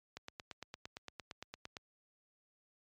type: click train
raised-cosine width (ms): 0.2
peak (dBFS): -27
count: 15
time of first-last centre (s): 0.17-1.768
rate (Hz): 8.76
effects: high-pass 60 Hz 12 dB/octave + MP3 96 kbps